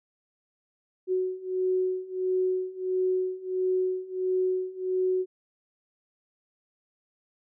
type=beating tone pair; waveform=sine; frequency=370 / 371.5 Hz; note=F#4 / F#4; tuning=0 / +7 cents; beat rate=1.5 Hz; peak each=-29 / -27 dBFS; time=1.07-5.26 s; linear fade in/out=50 ms; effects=none